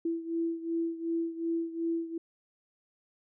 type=beating tone pair; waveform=sine; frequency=331.6 / 334.3 Hz; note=E4 / E4; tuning=+10 / +24 cents; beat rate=2.7 Hz; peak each=-31 / -35 dBFS; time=0.05-2.18 s; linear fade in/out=5 ms; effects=none